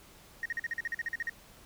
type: tone bursts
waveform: sine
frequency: 1864.7 Hz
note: A#6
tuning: in tune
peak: -29 dBFS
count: 13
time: 0.43-1.296 s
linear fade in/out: 2 ms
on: 26 ms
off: 44 ms
effects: tanh soft clip ceiling -27 dBFS + pink hiss -56 dBFS RMS until 1.65 s